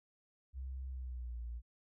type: tone with pitch glide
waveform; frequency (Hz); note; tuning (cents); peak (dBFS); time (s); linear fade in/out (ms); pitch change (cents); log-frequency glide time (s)
sine; 65.41 to 58.61; C2 to A#1; 0 to +10; -40; 0.53-1.62; 50; -190; 0.89-1.4
effects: none